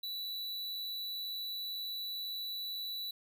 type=tone; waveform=square; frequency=3951 Hz; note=B7; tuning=in tune; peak=-38 dBFS; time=0.03-3.11 s; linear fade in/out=5 ms; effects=none

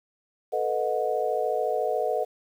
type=chord; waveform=sine; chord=B dominant seventh; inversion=third; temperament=equal with one note detuned; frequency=440 / 493.9 / 622.3 / 728.5 Hz; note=A4 / B4 / D#5 / F#5; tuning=0 / 0 / 0 / -27 cents; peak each=-29 dBFS; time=0.52-2.25 s; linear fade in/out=20 ms; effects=9-bit

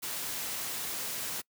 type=noise; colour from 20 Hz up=white; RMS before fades=-36 dBFS; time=0.02-1.42 s; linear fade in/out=20 ms; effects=noise-tail reverb RT60 0.1 s tail -25 dB re dry + high-pass 100 Hz 12 dB/octave

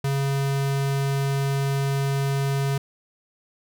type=tone; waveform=square; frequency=138.1 Hz; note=C#3; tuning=6 cents flat; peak=-22 dBFS; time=0.04-2.78 s; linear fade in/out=5 ms; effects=none

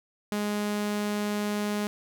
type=tone; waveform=sawtooth; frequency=207.7 Hz; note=G#3; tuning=in tune; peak=-23 dBFS; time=0.32-1.87 s; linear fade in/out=0 ms; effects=none

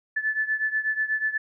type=beating tone pair; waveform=sine; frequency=1739 / 1747.2 Hz; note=A6 / A6; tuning=-21 / -13 cents; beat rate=8.2 Hz; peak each=-25 / -28 dBFS; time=0.16-1.38 s; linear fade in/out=10 ms; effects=none

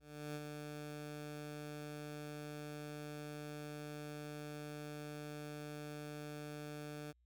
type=tone with ADSR envelope; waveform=15% pulse; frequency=148.9 Hz; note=D3; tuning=24 cents sharp; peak=-35 dBFS; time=0-7.13 s; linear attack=350 ms; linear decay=43 ms; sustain=-4 dB; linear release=27 ms; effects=added 60 Hz sine -70 dBFS peak until 7.25 s

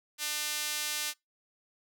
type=tone with high-pass filter; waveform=sawtooth; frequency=300 Hz; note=D4; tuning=37 cents sharp; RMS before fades=-34 dBFS; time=0.18-1.14 s; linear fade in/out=50 ms; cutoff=3000 Hz; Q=0.65; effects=noise-tail reverb RT60 0.2 s tail -26 dB re dry

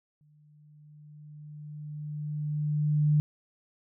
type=tone with exponential growth; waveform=sine; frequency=149.7 Hz; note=D3; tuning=33 cents sharp; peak=-19 dBFS; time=0.21-3.2 s; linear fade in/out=0 ms; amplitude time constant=650 ms; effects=none

